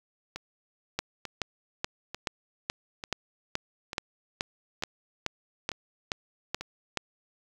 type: two click trains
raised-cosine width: 0.2 ms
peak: -19 / -11 dBFS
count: 8 / 15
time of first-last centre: 0.36-6.61 / 0.99-6.973 s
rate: 1.12 / 2.34 Hz
effects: 7-bit